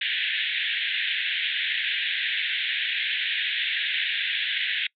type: band-pass noise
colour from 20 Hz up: white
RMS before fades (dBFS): -27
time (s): 0.01-4.87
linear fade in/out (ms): 5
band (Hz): 1600 to 3700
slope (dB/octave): 96
effects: noise-tail reverb RT60 0.1 s tail -26 dB re dry